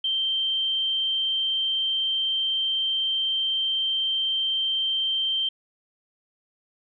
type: tone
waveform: sine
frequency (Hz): 3136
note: G7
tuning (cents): 0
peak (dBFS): -22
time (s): 0.04-5.49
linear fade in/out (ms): 5
effects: none